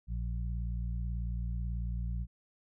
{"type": "harmonic tone", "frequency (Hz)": 58.27, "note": "A#1", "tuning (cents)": 0, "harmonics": [1, 2, 3], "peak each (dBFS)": [-33, -40, -44], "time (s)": [0.07, 2.27], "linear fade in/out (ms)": 50, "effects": []}